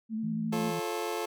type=tone with vibrato; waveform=sine; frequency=220.6 Hz; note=A3; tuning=5 cents sharp; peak=-30 dBFS; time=0.09-0.73 s; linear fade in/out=50 ms; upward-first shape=square; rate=11 Hz; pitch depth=27 cents each way
type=tone; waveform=sine; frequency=164.81 Hz; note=E3; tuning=in tune; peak=-35 dBFS; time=0.23-0.8 s; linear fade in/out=10 ms
type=chord; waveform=25% pulse; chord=F augmented; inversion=none; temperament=just; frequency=349.2 / 436.5 / 545.7 Hz; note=F4 / A4 / C#5; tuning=0 / -14 / -27 cents; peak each=-32 / -30 / -36 dBFS; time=0.52-1.26 s; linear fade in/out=10 ms
effects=none